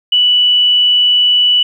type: tone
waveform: sine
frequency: 2960 Hz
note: F#7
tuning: in tune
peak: -7 dBFS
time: 0.12-1.63 s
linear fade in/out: 5 ms
effects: 8-bit